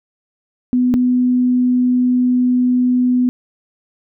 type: tone pair in turn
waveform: sine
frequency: 249.4 / 249.4 Hz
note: B3 / B3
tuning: +17 / +17 cents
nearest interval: unison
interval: 0 cents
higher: neither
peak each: -11 dBFS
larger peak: neither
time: 0.73-0.94 / 0.94-3.29 s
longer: second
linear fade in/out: 0 ms
effects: none